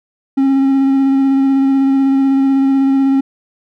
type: tone with vibrato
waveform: triangle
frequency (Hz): 270.8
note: C#4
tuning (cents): -40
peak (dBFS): -7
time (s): 0.37-3.21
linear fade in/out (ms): 10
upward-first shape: square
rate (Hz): 16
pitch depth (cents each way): 12
effects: none